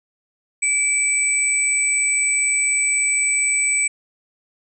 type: tone pair together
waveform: sine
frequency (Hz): 2309 / 7976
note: D7 / B8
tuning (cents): -30 / +16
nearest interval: octave + major sixth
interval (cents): 2146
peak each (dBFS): -19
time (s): 0.62-3.88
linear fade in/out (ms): 10
effects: none